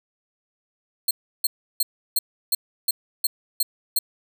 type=tone bursts; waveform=10% pulse; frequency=4241 Hz; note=C8; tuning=23 cents sharp; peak=-11 dBFS; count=9; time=1.08-3.99 s; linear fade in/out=5 ms; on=30 ms; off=330 ms; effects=none